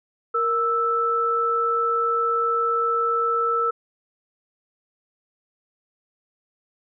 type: tone pair together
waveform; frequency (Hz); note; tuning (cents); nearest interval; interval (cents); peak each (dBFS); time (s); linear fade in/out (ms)
sine; 466.2 / 1318.6; A#4 / E6; 0 / 0; octave + tritone; 1800; -25 / -20; 0.34-3.71; 10
effects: none